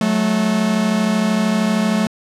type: tone pair together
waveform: 45% pulse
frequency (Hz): 184.64 / 217.6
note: F#3 / A3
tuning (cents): -3 / -19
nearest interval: minor third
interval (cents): 284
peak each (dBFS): -20 / -16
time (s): 0.01-2.07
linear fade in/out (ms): 2
effects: low-pass 9000 Hz 12 dB/octave